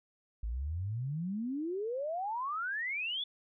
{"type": "exponential sweep", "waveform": "sine", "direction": "up", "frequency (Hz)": [51.9, 3520], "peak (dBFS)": -33, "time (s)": [0.43, 3.24], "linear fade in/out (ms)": 5, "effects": []}